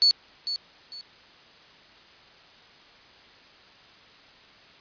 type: tone with echo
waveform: sine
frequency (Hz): 4435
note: C#8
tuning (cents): 0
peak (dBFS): -15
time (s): 0.02-0.11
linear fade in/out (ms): 0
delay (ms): 450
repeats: 2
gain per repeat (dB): -11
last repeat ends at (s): 1.01
effects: white hiss -52 dBFS RMS until 4.8 s + resampled to 11025 Hz